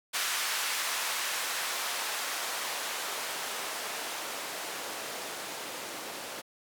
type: noise with band-pass filter sweep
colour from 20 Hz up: blue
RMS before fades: -35 dBFS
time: 0.13-6.42 s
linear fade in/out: 20 ms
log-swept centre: 1300 to 340 Hz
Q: 0.75
effects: none